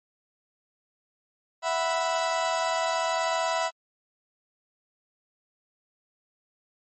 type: chord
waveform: 35% pulse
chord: E suspended second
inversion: none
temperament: equal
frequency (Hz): 659.3 / 740 / 987.8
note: E5 / F#5 / B5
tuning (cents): 0 / 0 / 0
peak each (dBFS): -26 / -30 / -27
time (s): 1.62-3.71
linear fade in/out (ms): 50
effects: MP3 32 kbps